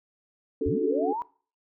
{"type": "chord", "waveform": "sine", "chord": "D major seventh", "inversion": "third", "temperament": "equal", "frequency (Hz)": [277.2, 293.7, 370, 440], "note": ["C#4", "D4", "F#4", "A4"], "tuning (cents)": [0, 0, 0, 0], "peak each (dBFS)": [-31, -31, -31, -26], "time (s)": [0.61, 1.13], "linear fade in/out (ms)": 5}
{"type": "linear sweep", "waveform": "sine", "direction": "up", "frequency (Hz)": [57, 987.8], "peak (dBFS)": -28, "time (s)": [0.66, 1.22], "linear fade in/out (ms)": 0}
{"effects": ["noise-tail reverb RT60 0.4 s tail -21 dB re dry"]}